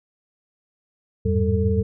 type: tone cluster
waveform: sine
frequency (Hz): 85.2 / 102 / 109.2 / 194.4 / 445.3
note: F2 / G#2 / A2 / G3 / A4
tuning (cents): -42 / -31 / -13 / -14 / +21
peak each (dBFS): -21 / -25 / -28 / -24 / -24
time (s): 1.25-1.83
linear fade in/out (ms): 10
effects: none